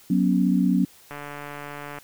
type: chord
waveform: sine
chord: F# suspended fourth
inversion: none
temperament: equal with one note detuned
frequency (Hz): 185 / 242 / 277.2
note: F#3 / B3 / C#4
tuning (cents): 0 / -35 / 0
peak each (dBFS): -20 / -23 / -23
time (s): 0.1-0.85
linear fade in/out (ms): 5
type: click train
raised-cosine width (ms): 0.5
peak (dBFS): -21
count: 128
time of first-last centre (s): 1.11-1.986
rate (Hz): 145
effects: white hiss -52 dBFS RMS until 2.03 s